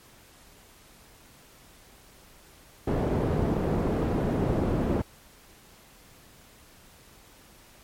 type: low-pass noise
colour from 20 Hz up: white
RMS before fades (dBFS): -26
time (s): 2.87-5.02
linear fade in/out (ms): 5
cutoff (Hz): 380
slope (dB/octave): 12
effects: pink hiss -54 dBFS RMS until 7.83 s + MP3 64 kbps